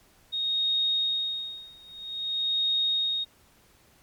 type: tone with tremolo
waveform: sine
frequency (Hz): 3729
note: A#7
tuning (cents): 0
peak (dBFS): -22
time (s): 0.32-3.25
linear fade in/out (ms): 20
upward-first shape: sine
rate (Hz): 0.51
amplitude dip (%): 95
effects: pink hiss -60 dBFS RMS until 4.02 s + MP3 96 kbps